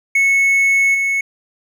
triangle tone with level steps, 2201 Hz, C#7, 13 cents flat, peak -9 / -13 dBFS, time 0.15-1.21 s, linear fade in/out 5 ms, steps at 0.94 s, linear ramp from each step 10 ms, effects none

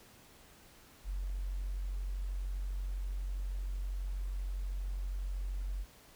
sine tone, 46.25 Hz, F#1, in tune, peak -34 dBFS, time 1.04-5.86 s, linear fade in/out 50 ms, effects pink hiss -59 dBFS RMS until 6.15 s

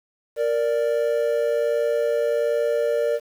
triangle tone pair together, 465.2 / 586.5 Hz, A#4 / D5, -4 / -2 cents, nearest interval major third, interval 402 cents, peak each -20 dBFS, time 0.36-3.2 s, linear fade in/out 50 ms, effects 8-bit

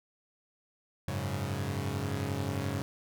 sawtooth chord, F# suspended second, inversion none, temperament equal, 92.5 / 103.83 / 138.59 Hz, F#2 / G#2 / C#3, 0 / 0 / 0 cents, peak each -32 dBFS, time 1.08-2.82 s, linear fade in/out 0 ms, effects none

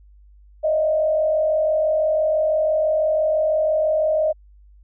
sine tone with frequency modulation, 622.3 Hz, D#5, in tune, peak -16 dBFS, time 0.63-4.33 s, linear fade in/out 20 ms, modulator 46 Hz, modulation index 0.59, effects added 50 Hz sine -46 dBFS peak until 4.83 s

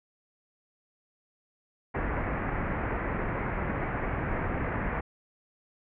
pink low-pass noise, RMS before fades -31 dBFS, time 1.94-5.01 s, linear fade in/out 10 ms, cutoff 2200 Hz, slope 48 dB/octave, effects none

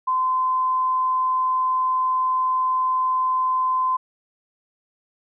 sine tone, 1029 Hz, C6, 29 cents flat, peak -18 dBFS, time 0.07-3.97 s, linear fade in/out 10 ms, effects none

